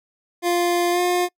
25% pulse tone with pitch glide, 349.2 to 356.1 Hz, F4 to F4, 0 to +34 cents, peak -14 dBFS, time 0.42-1.29 s, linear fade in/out 50 ms, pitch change +34 cents, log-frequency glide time 0.91-1 s, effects noise-tail reverb RT60 0.1 s tail -26 dB re dry

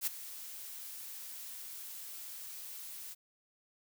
blue noise with ADSR envelope, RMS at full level -31 dBFS, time 0.01-3.15 s, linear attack 58 ms, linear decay 13 ms, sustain -15 dB, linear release 27 ms, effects none

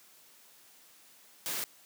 white noise, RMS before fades -35 dBFS, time 1.46-1.64 s, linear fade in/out 0 ms, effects white hiss -59 dBFS RMS until 1.85 s + high-pass 150 Hz 12 dB/octave

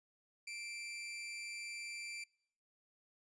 sawtooth tone with amplitude modulation, 2351 Hz, D7, 1 cent sharp, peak -38 dBFS, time 0.47-2.24 s, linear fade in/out 5 ms, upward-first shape sine, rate 221 Hz, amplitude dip 50%, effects noise-tail reverb RT60 0.7 s tail -25 dB re dry + resampled to 22050 Hz

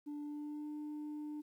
sine tone with pitch glide, 293.7 to 299.4 Hz, D4 to D4, 0 to +33 cents, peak -38 dBFS, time 0.06-1.42 s, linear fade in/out 20 ms, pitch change +33 cents, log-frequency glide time 0.22-0.68 s, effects tanh soft clip ceiling -40 dBFS + 12-bit

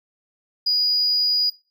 triangle tone, 4905 Hz, D#8, 26 cents flat, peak -14 dBFS, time 0.66-1.5 s, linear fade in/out 10 ms, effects noise-tail reverb RT60 0.3 s tail -20 dB re dry + tanh soft clip ceiling -15 dBFS

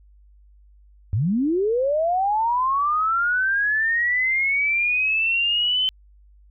sine linear sweep, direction up, 87.31 to 3072 Hz, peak -18 dBFS, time 1.13-5.89 s, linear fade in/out 0 ms, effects added 50 Hz sine -49 dBFS peak until 6.5 s

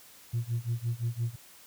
sine tone with tremolo, 117.6 Hz, A#2, 16 cents sharp, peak -24 dBFS, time 0.33-1.36 s, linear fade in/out 10 ms, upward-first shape sine, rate 5.8 Hz, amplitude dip 95%, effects tanh soft clip ceiling -24 dBFS + white hiss -54 dBFS RMS until 1.66 s

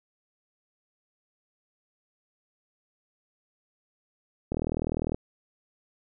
click train, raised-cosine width 2 ms, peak -15 dBFS, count 26, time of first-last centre 4.52-5.145 s, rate 40 Hz, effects none

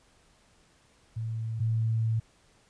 sine tone pair in turn, 112.3 / 112.3 Hz, A2 / A2, +36 / +36 cents, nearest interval unison, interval 0 cents, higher neither, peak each -30 / -24 dBFS, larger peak second, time 1.16-1.6 / 1.6-2.2 s, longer second, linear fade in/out 10 ms, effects pink hiss -63 dBFS RMS until 2.69 s + resampled to 22050 Hz

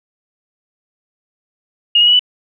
sine tone with pitch steps, 2852 / 2892 / 2932 / 2973 Hz, F7 / F#7 / F#7 / F#7, +36 / -40 / -16 / +8 cents, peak -7 dBFS, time 1.95-2.194 s, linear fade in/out 5 ms, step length 61 ms, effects none

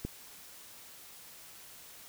click, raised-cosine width 3 ms, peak -22 dBFS, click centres 0.05 s, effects white hiss -52 dBFS RMS until 2.08 s

